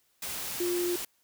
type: tone in noise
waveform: sine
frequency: 352.2 Hz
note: F4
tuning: 15 cents sharp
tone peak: -27 dBFS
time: 0.6-0.96 s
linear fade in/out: 5 ms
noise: white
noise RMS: -36 dBFS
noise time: 0.22-1.05 s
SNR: +6 dB
effects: white hiss -70 dBFS RMS until 1.23 s